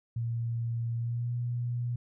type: tone with pitch glide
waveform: sine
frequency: 116.54 to 120.79 Hz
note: A#2 to B2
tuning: 0 to -38 cents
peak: -29 dBFS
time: 0.16-1.96 s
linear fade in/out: 5 ms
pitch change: +62 cents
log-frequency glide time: 0.96-1.33 s
effects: none